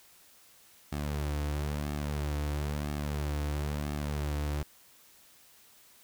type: tone with flanger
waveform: sawtooth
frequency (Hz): 73.5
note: D2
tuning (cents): +2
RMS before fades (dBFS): -33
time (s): 0.92-4.63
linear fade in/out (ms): 5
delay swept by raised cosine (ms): 2 to 5.1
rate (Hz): 1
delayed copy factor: -0.55
effects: white hiss -59 dBFS RMS until 6.03 s